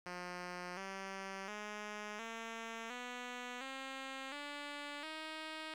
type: tone with pitch steps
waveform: 5% pulse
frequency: 178.4 / 193.43 / 209.7 / 227.4 / 246.5 / 267.3 / 289.8 / 314.2 Hz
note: F3 / G3 / G#3 / A#3 / B3 / C4 / D4 / D#4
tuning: +37 / -23 / +17 / -43 / -3 / +37 / -23 / +17 cents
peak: -32 dBFS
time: 0.06-5.74 s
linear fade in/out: 2 ms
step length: 710 ms
effects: low-pass 6000 Hz 12 dB/octave + 11-bit